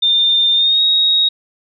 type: tone with pitch glide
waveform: sine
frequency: 3609 to 3773 Hz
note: A7 to A#7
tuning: +43 to +20 cents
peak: -10 dBFS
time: 0.02-1.29 s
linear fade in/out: 10 ms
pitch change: +77 cents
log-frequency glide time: 0.54-0.82 s
effects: none